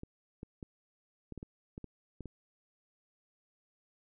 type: clicks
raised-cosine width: 3 ms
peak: -30 dBFS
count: 10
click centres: 0.034 / 0.431 / 0.628 / 1.323 / 1.377 / 1.429 / 1.779 / 1.843 / 2.207 / 2.257 s
effects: none